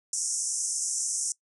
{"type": "band-pass noise", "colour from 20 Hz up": "pink", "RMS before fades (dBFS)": -30, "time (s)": [0.13, 1.32], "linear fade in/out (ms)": 2, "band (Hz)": [5600, 9800], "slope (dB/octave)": 96, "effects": ["noise-tail reverb RT60 0.1 s tail -21 dB re dry"]}